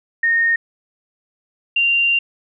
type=tone pair in turn; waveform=sine; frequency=1844 / 2775 Hz; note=A#6 / F7; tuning=-19 / -12 cents; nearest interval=perfect fifth; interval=707 cents; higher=second; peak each=-13 dBFS; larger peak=neither; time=0.23-0.56 / 1.76-2.19 s; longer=second; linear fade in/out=5 ms; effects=none